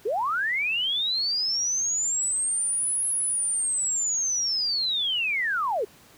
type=linear two-way sweep; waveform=sine; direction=up then down; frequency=370.9 to 10660 to 370.9 Hz; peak=-23 dBFS; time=0.05-5.85 s; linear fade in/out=10 ms; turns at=3.08 s; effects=pink hiss -53 dBFS RMS until 6.17 s + high-pass 80 Hz 12 dB/octave